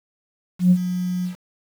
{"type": "tone with ADSR envelope", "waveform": "sine", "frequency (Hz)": 180.5, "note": "F#3", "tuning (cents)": -43, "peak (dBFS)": -8, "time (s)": [0.59, 1.36], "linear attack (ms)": 120, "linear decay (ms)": 60, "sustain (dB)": -13, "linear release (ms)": 110, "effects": ["tanh soft clip ceiling -6 dBFS", "7-bit"]}